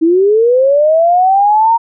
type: linear sweep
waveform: sine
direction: up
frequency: 314.3 to 932.3 Hz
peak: -6 dBFS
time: 0.01-1.78 s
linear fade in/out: 20 ms
effects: none